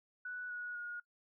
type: tone with pitch steps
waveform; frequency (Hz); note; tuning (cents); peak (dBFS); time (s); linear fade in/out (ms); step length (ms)
sine; 1480 / 1458.8 / 1437.9; F#6 / F#6 / F#6; 0 / -25 / -50; -40; 0.25-1; 5; 250
effects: noise-tail reverb RT60 0.1 s tail -23 dB re dry